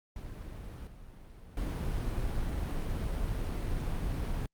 brown noise with level steps, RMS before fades -42 / -49 / -33 dBFS, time 0.16-4.46 s, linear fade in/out 2 ms, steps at 0.87 / 1.57 s, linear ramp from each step 2 ms, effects Opus 48 kbps

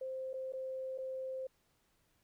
sine tone with dropouts, 523.3 Hz, C5, in tune, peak -38 dBFS, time 0.01-1.47 s, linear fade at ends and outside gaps 5 ms, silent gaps 0.332-0.339 / 0.524-0.534 / 0.978-0.984 s, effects pink hiss -75 dBFS RMS until 2.23 s

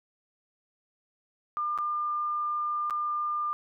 sine tone with dropouts, 1201 Hz, D6, 38 cents sharp, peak -27 dBFS, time 1.57-3.53 s, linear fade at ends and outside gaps 0 ms, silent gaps 1.777-1.786 / 2.899-2.907 s, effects none

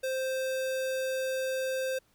square tone, 523.3 Hz, C5, in tune, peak -30 dBFS, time 0.03-1.99 s, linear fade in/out 10 ms, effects pink hiss -68 dBFS RMS until 2.14 s

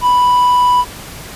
triangle tone, 987.8 Hz, B5, in tune, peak -6 dBFS, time 0.01-0.85 s, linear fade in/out 50 ms, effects pink hiss -31 dBFS RMS until 1.35 s + resampled to 32000 Hz

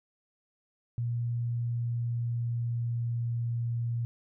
sine tone with pitch glide, 118.8 to 117.78 Hz, A#2 to A#2, +33 to +18 cents, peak -28 dBFS, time 0.98-4.05 s, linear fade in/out 0 ms, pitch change -15 cents, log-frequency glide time 1.36-3.5 s, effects none

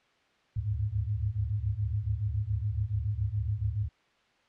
sine tone cluster, 71 / 75.5 / 100.7 / 107.8 Hz, C#2 / D2 / G2 / A2, +42 / +48 / +47 / -35 cents, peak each -38 / -37 / -32 / -31 dBFS, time 0.56-3.89 s, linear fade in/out 10 ms, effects white hiss -66 dBFS RMS until 4.48 s + low-pass 3000 Hz 12 dB/octave

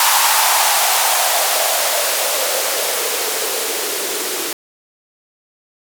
violet noise with band-pass filter sweep, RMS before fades -17 dBFS, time 0-4.53 s, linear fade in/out 2 ms, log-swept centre 930 to 350 Hz, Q 4.3, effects none

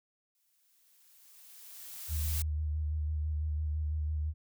blue noise with exponential growth, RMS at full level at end -36 dBFS, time 0.35-2.42 s, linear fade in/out 1 ms, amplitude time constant 450 ms
sine tone with vibrato, 76.4 Hz, D#2, 31 cents flat, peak -30 dBFS, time 2.08-4.34 s, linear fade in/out 50 ms, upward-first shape square, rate 6 Hz, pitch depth 24 cents each way
effects none

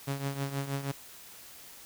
sawtooth tone with tremolo, 138.59 Hz, C#3, in tune, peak -25 dBFS, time 0.07-0.92 s, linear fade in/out 10 ms, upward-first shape triangle, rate 6.3 Hz, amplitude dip 75%, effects white hiss -50 dBFS RMS until 1.85 s

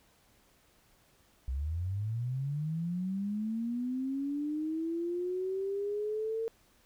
sine linear sweep, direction up, 61.74 to 455.6 Hz, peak -31 dBFS, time 1.48-6.48 s, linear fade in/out 0 ms, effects pink hiss -66 dBFS RMS until 6.85 s

